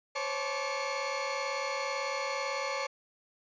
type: tone cluster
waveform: 30% pulse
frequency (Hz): 514 / 552 / 868 / 1164 / 2176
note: C5 / C#5 / A5 / D6 / C#7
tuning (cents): -31 / -7 / -24 / -16 / -33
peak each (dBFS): -38 / -33 / -37 / -36 / -36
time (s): 0.15-2.87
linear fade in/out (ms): 10
effects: resampled to 16000 Hz